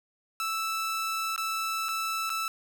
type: tone with dropouts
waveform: sawtooth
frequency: 1318.5 Hz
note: E6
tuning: in tune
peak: -25 dBFS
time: 0.4-2.48 s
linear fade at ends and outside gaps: 1 ms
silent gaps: 1.362-1.378 / 1.885-1.889 / 2.295-2.301 s
effects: none